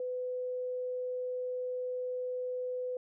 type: tone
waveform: sine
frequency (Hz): 502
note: B4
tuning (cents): +28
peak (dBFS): -33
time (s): 0-2.97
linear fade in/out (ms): 2
effects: none